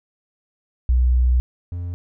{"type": "tone pair in turn", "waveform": ["sine", "triangle"], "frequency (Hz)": [62, 87.68], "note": ["B1", "F2"], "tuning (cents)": [7, 7], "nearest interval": "tritone", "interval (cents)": 600, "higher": "second", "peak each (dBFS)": [-13, -23], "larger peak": "first", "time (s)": [[0.89, 1.4], [1.72, 1.94]], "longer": "first", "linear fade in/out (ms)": 0, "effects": []}